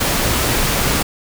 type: noise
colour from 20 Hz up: pink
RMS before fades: -17 dBFS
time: 0-1.03 s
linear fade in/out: 10 ms
effects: none